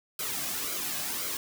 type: noise with flanger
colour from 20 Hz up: white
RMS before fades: -33 dBFS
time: 0.19-1.37 s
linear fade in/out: 2 ms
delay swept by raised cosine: 1.1 to 2.2 ms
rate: 1.9 Hz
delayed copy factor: -0.65
effects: none